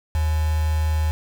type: tone with quantisation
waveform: sine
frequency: 77.8 Hz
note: D#2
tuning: in tune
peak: -18 dBFS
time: 0.15-1.11 s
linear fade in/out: 0 ms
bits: 5
effects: none